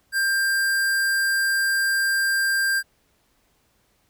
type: tone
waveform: square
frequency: 1589 Hz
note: G6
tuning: 23 cents sharp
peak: -20 dBFS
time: 0.12-2.83 s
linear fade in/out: 50 ms
effects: pink hiss -65 dBFS RMS until 4.09 s